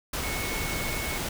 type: tone in noise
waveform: sine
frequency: 2200 Hz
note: C#7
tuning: 14 cents flat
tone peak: -35 dBFS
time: 0.23-1.18 s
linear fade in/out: 5 ms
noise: pink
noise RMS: -31 dBFS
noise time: 0.13-1.29 s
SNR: -7 dB
effects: none